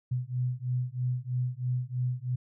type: beating tone pair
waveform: sine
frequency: 123.8 / 126.9 Hz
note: B2 / B2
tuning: +5 / +47 cents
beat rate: 3.1 Hz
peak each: -31 dBFS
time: 0.11-2.36 s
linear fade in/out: 10 ms
effects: none